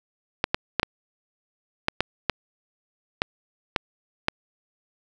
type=clicks; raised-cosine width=0.3 ms; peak=-4 dBFS; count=10; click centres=0.441 / 0.545 / 0.797 / 0.831 / 1.884 / 2.006 / 2.297 / 3.219 / 3.762 / 4.284 s; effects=none